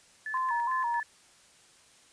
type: tone with tremolo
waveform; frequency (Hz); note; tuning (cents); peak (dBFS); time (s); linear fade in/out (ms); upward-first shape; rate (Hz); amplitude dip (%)
sine; 1737; A6; -23; -33; 0.26-1.03; 2; square; 4.4; 65
type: tone with vibrato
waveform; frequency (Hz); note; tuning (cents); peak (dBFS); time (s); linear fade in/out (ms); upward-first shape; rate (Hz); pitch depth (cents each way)
sine; 987.8; B5; 0; -27; 0.34-1; 2; square; 3; 82
effects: white hiss -59 dBFS RMS until 2.12 s + resampled to 22050 Hz